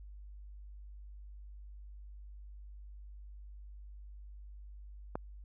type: click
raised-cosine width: 1 ms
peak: -21 dBFS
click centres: 5.155 s
effects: added 50 Hz sine -47 dBFS peak until 5.44 s